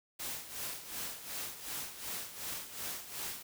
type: noise with tremolo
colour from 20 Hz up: white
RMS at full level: -39 dBFS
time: 0.19-3.43 s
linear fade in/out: 10 ms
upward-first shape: sine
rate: 2.7 Hz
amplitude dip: 70%
effects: none